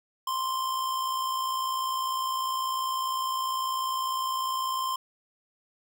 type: tone with amplitude modulation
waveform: square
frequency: 1046.5 Hz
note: C6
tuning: in tune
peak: -26 dBFS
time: 0.27-4.96 s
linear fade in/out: 5 ms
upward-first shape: sine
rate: 60 Hz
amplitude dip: 45%
effects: none